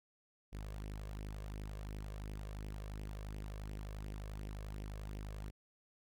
sawtooth tone with flanger, 51.5 Hz, G#1, 14 cents flat, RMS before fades -45 dBFS, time 0.52-5.51 s, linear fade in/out 20 ms, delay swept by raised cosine 0.35 to 1.85 ms, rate 2.8 Hz, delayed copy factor +0.55, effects none

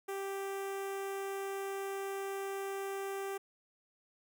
sawtooth tone with notch filter, 392 Hz, G4, in tune, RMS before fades -39 dBFS, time 0.08-3.38 s, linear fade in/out 10 ms, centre 4300 Hz, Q 1.1, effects none

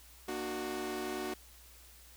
sawtooth chord, Bb augmented, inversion none, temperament equal with one note detuned, 233.1 / 300.4 / 370 Hz, Bb3 / D4 / F#4, 0 / +39 / 0 cents, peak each -40 / -38 / -34 dBFS, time 0.28-1.34 s, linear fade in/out 5 ms, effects added 60 Hz sine -58 dBFS peak until 2.16 s + white hiss -58 dBFS RMS until 2.16 s

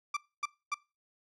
30% pulse tone bursts, 1174.7 Hz, D6, in tune, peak -27 dBFS, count 3, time 0.14-0.744 s, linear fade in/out 5 ms, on 28 ms, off 260 ms, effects noise-tail reverb RT60 0.3 s tail -23 dB re dry + low-pass 6000 Hz 12 dB/octave

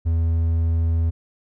triangle tone, 82.41 Hz, E2, in tune, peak -15 dBFS, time 0.05-1.11 s, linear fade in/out 20 ms, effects none

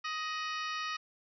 harmonic tone with a mistuned harmonic, 626 Hz, D#5, 10 cents sharp, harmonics 2 / 3 / 4 / 5 / 6 / 7 / 8 / 9, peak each -37 / -41 / -43 / -45 / -47 / -48 / -49 / -50 dBFS, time 0.04-0.97 s, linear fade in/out 10 ms, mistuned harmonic 5, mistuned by -89 cents, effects none

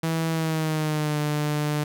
sawtooth tone with pitch glide, 162.8 to 149.29 Hz, E3 to D3, -21 to +29 cents, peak -19 dBFS, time 0.03-1.84 s, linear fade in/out 5 ms, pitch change -150 cents, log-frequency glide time 0.3-1.18 s, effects none

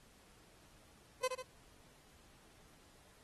30% pulse tone with echo, 512 Hz, C5, 38 cents flat, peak -29 dBFS, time 1.23-1.28 s, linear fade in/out 10 ms, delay 73 ms, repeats 2, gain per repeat -6 dB, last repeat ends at 1.426 s, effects pink hiss -65 dBFS RMS until 3.23 s + AAC 32 kbps

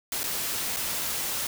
white noise with dropouts, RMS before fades -30 dBFS, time 0.12-1.47 s, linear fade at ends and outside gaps 2 ms, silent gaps 0.233-0.239 / 0.764-0.768 s, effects none

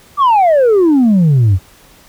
sine exponential sweep, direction down, 1195 to 87.4 Hz, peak -4 dBFS, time 0.17-1.59 s, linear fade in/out 50 ms, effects tanh soft clip ceiling -5 dBFS + pink hiss -44 dBFS RMS until 2.08 s

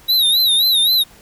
square tone with vibrato, 3838 Hz, A#7, 50 cents sharp, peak -12 dBFS, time 0.08-1.04 s, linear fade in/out 20 ms, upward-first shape sine, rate 3.8 Hz, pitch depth 110 cents each way, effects pink hiss -46 dBFS RMS until 1.21 s

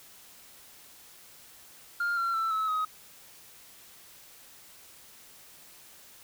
sine tone with pitch steps, 1404 / 1367.2 / 1331.3 / 1296.4 / 1262.4 Hz, F6 / F6 / E6 / E6 / D#6, +9 / -37 / +17 / -29 / +25 cents, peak -24 dBFS, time 2-2.85 s, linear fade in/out 5 ms, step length 170 ms, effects tanh soft clip ceiling -25 dBFS + white hiss -53 dBFS RMS until 6.23 s

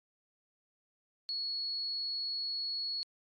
sine tone, 4361 Hz, C#8, 29 cents flat, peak -31 dBFS, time 1.29-3.03 s, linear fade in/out 0 ms, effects tanh soft clip ceiling -33 dBFS + AAC 32 kbps

